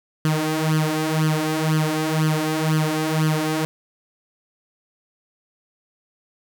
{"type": "tone with flanger", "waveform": "sawtooth", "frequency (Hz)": 156.3, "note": "D#3", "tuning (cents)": 8, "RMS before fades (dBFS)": -21, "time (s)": [0.25, 3.65], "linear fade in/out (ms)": 0, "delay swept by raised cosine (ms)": [0.64, 3.94], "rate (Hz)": 2, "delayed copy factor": 0.75, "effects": []}